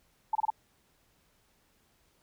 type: tone bursts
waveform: sine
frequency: 873 Hz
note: A5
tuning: 14 cents flat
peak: -24 dBFS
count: 4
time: 0.33-0.503 s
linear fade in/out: 5 ms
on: 23 ms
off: 27 ms
effects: pink hiss -69 dBFS RMS until 2.22 s